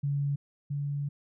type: tone pair in turn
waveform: sine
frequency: 141.9 / 143.05 Hz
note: C#3 / D3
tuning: +41 / -45 cents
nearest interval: unison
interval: 14 cents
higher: second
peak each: -26 / -29 dBFS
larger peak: first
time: 0.03-0.36 / 0.7-1.09 s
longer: second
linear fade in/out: 10 ms
effects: none